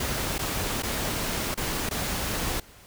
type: noise with dropouts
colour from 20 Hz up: pink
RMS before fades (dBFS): -29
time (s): 0-2.6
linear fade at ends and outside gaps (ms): 5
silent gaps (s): 0.382-0.39 / 0.824-0.832 / 1.544-1.574 / 1.892-1.909
effects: pink hiss -51 dBFS RMS until 2.86 s